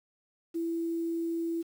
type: tone with quantisation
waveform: sine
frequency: 333.1 Hz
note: E4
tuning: 18 cents sharp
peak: -29 dBFS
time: 0.54-1.63 s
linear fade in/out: 20 ms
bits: 9
effects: none

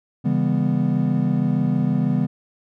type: chord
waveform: triangle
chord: C# half-diminished seventh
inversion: none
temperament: equal with one note detuned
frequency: 138.59 / 164.81 / 200.3 / 246.9 Hz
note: C#3 / E3 / G3 / B3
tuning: 0 / 0 / +38 / 0 cents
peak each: -21 dBFS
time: 0.24-2.27 s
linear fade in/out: 20 ms
effects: none

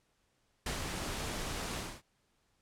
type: noise with ADSR envelope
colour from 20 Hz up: pink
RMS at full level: -35 dBFS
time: 0.66-2.02 s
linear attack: 3 ms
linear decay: 92 ms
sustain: -3 dB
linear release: 240 ms
effects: pink hiss -75 dBFS RMS until 2.61 s + low-pass 10000 Hz 12 dB/octave

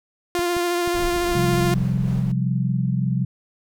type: tone with vibrato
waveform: sawtooth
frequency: 349.2 Hz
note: F4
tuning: in tune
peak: -16 dBFS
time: 0.35-1.74 s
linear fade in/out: 0 ms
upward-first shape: sine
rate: 14 Hz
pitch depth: 18 cents each way
type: clicks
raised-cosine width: 5 ms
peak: -22 dBFS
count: 5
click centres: 0.392 / 0.567 / 0.876 / 1.163 / 1.655 s
type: noise with tremolo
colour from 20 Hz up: brown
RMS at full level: -30 dBFS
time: 0.94-2.32 s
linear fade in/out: 5 ms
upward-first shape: sine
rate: 3.6 Hz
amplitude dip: 40%
type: chord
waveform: sine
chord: C suspended fourth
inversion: none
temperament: equal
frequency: 130.81 / 174.61 / 196 Hz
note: C3 / F3 / G3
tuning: 0 / 0 / 0 cents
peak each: -21 / -24 / -26 dBFS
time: 1.35-3.25 s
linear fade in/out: 5 ms
effects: none

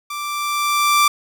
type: tone with level ramp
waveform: sawtooth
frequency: 1174.7 Hz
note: D6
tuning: in tune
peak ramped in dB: -22 to -7 dBFS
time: 0.1-1.08 s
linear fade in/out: 5 ms
effects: none

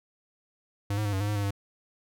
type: tone with pitch steps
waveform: square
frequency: 101.1 / 106.4 / 102.1 / 95.8 / 102.9 / 104.9 / 101.4 / 99.7 Hz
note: G#2 / G#2 / G#2 / G2 / G#2 / G#2 / G#2 / G2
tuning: -46 / +42 / -29 / -39 / -16 / +18 / -41 / +30 cents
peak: -27 dBFS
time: 0.9-1.508 s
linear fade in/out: 5 ms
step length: 76 ms
effects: none

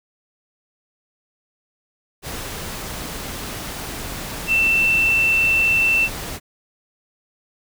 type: tone in noise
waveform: sine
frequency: 2677 Hz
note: E7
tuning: 26 cents sharp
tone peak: -14 dBFS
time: 4.47-6.09 s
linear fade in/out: 50 ms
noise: pink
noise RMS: -30 dBFS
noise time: 2.22-6.4 s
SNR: +13 dB
effects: none

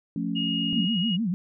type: chord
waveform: sine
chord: F augmented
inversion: none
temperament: equal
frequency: 174.61 / 220 / 277.2 Hz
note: F3 / A3 / C#4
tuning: 0 / 0 / 0 cents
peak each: -30 dBFS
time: 0.16-0.85 s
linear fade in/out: 2 ms
type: tone with pitch glide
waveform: sine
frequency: 2864 to 2881 Hz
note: F7 to F#7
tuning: +43 to -47 cents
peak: -27 dBFS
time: 0.35-1.17 s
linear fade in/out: 20 ms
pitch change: +10 cents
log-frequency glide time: 0.7-0.97 s
type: tone with vibrato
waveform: sine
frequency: 200.4 Hz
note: G3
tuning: 38 cents sharp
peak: -23 dBFS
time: 0.73-1.34 s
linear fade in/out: 0 ms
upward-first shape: sine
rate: 6.6 Hz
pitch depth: 280 cents each way
effects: none

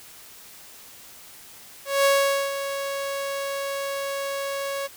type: tone with ADSR envelope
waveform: sawtooth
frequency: 554.4 Hz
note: C#5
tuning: in tune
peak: -12 dBFS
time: 1.85-4.88 s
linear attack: 200 ms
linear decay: 460 ms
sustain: -11 dB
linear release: 23 ms
effects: white hiss -46 dBFS RMS until 4.96 s

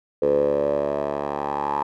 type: tone with band-pass filter sweep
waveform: 10% pulse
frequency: 71.9 Hz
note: D2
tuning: 36 cents flat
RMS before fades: -23 dBFS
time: 0.22-1.83 s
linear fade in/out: 5 ms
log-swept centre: 480 to 890 Hz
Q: 8.7
effects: none

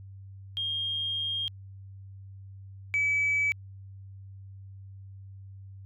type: tone pair in turn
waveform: sine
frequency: 3226 / 2292 Hz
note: G7 / D7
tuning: +49 / -43 cents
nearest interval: tritone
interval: 592 cents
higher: first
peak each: -28 / -22 dBFS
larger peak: second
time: 0.57-1.48 / 2.94-3.52 s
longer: first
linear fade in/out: 0 ms
effects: tanh soft clip ceiling -20 dBFS + added 97 Hz sine -43 dBFS peak until 5.85 s

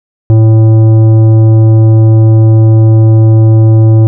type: tone with tanh clipping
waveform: sine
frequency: 110.8 Hz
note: A2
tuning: 13 cents sharp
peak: -3 dBFS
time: 0.3-4.07 s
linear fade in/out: 0 ms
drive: 11 dB
effects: none

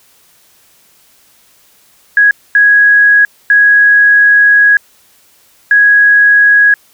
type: tone bursts at uneven times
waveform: sine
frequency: 1661.2 Hz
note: G#6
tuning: in tune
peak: -3 dBFS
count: 4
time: 2.17-2.31 / 2.55-3.25 / 3.5-4.77 / 5.71-6.74 s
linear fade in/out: 2 ms
effects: white hiss -48 dBFS RMS until 6.93 s

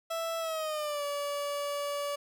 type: tone with pitch glide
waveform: 30% pulse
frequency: 660 to 574.6 Hz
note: E5 to D5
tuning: +2 to -38 cents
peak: -29 dBFS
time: 0.1-2.16 s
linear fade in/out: 10 ms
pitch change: -240 cents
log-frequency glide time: 0.39-1.04 s
effects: none

